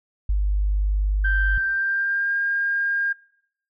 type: tone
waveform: sine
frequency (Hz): 50.2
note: G1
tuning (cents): +42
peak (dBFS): -17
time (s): 0.29-1.58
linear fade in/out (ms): 5
type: tone with pitch glide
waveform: sine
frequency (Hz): 1566 to 1611.9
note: G6 to G6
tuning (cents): -2 to +48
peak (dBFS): -20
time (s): 1.24-3.13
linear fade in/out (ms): 10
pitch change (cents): +50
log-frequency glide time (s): 1.58-2.35
effects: noise-tail reverb RT60 0.7 s tail -21 dB re dry + tanh soft clip ceiling -9 dBFS